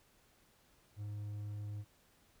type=tone; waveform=triangle; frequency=103.83 Hz; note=G#2; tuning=in tune; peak=-38 dBFS; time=0.96-1.85 s; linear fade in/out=50 ms; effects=pink hiss -69 dBFS RMS until 2.4 s